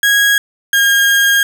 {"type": "tone pair in turn", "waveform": "35% pulse", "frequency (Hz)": [1648, 1621.6], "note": ["G#6", "G#6"], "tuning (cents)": [-14, -42], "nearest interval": "unison", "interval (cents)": 28, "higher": "first", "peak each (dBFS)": -7, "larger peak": "neither", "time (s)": [[0.03, 0.38], [0.73, 1.43]], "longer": "second", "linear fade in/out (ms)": 2, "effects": []}